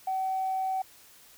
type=tone; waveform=sine; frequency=760 Hz; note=F#5; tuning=46 cents sharp; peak=-26 dBFS; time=0.07-0.82 s; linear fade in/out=5 ms; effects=tanh soft clip ceiling -22 dBFS + white hiss -55 dBFS RMS until 1.37 s